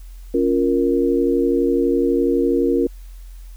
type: chord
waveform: sine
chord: Bb minor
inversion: first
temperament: equal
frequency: 277.2 / 349.2 / 466.2 Hz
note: Db4 / F4 / Bb4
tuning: 0 / 0 / 0 cents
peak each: -19 dBFS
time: 0.34-2.87 s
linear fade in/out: 5 ms
effects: added 43 Hz sine -34 dBFS peak until 3.56 s + white hiss -54 dBFS RMS until 3.56 s